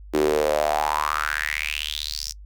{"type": "tone with high-pass filter sweep", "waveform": "sawtooth", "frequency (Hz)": 75.5, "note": "D2", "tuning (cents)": 48, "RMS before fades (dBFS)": -24, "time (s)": [0.13, 2.33], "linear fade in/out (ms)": 20, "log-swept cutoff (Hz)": [330, 5700], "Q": 6.1, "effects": ["noise-tail reverb RT60 0.1 s tail -23 dB re dry", "added 50 Hz sine -39 dBFS peak until 2.45 s"]}